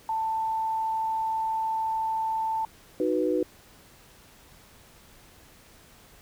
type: tone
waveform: sine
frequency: 887 Hz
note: A5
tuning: 14 cents sharp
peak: -25 dBFS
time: 0.09-2.65 s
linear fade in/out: 2 ms
type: chord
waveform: sine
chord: B major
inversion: first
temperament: equal with one note detuned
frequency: 311.1 / 370 / 492.2 Hz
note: D#4 / F#4 / B4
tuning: 0 / 0 / -6 cents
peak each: -27 dBFS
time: 3-3.43 s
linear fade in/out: 2 ms
effects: pink hiss -54 dBFS RMS until 6.21 s